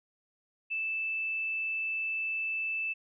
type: tone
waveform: sine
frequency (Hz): 2637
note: E7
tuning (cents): 0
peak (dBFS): -30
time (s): 0.7-2.94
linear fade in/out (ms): 20
effects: none